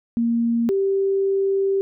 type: tone pair in turn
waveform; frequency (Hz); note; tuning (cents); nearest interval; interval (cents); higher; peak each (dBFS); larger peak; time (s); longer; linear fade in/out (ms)
sine; 233.1 / 390.7; A#3 / G4; 0 / -6; major sixth; 894; second; -17; neither; 0.17-0.69 / 0.69-1.81; second; 0
effects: none